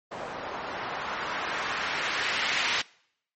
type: noise with low-pass filter sweep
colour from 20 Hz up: blue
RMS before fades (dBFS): -31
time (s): 0.11-2.82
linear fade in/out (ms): 10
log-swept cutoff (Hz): 740 to 2600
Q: 1.1
effects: noise-tail reverb RT60 0.7 s tail -24 dB re dry + MP3 32 kbps